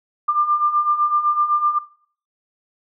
sine beating tone pair, 1189 / 1196.9 Hz, D6 / D6, +21 / +32 cents, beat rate 7.9 Hz, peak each -20 / -17 dBFS, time 0.28-1.79 s, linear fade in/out 10 ms, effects noise-tail reverb RT60 0.5 s tail -18 dB re dry

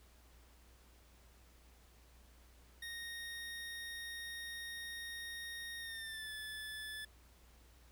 25% pulse tone with pitch glide, 1860 to 1735.4 Hz, A#6 to A6, -4 to -24 cents, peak -40 dBFS, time 2.82-7.05 s, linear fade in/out 5 ms, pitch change -120 cents, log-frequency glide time 5.79-6.31 s, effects added 60 Hz sine -62 dBFS peak until 7.91 s + pink hiss -67 dBFS RMS until 7.91 s

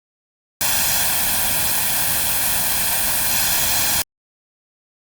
white noise with comb filter, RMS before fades -18 dBFS, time 0.61-4.02 s, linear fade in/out 0 ms, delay 1.2 ms, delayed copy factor +0.7, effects Opus 48 kbps

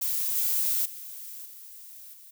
violet noise with level steps, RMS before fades -28 / -26 / -41 / -46 / -50 dBFS, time 0.01-2.31 s, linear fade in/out 10 ms, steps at 0.35 / 0.85 / 1.45 / 2.13 s, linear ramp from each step 10 ms, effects none

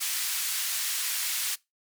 white band-pass noise, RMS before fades -30 dBFS, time 0-1.56 s, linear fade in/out 20 ms, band 1700 to 14000 Hz, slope 12 dB/octave, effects noise-tail reverb RT60 0.2 s tail -22 dB re dry

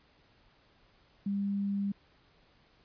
sine tone, 199.9 Hz, G3, 34 cents sharp, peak -29 dBFS, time 1.26-1.92 s, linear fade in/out 5 ms, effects pink hiss -65 dBFS RMS until 2.84 s + resampled to 11025 Hz

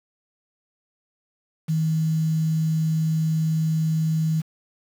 sine tone with quantisation, 159 Hz, D#3, 38 cents sharp, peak -19 dBFS, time 1.68-4.42 s, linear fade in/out 20 ms, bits 7, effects none

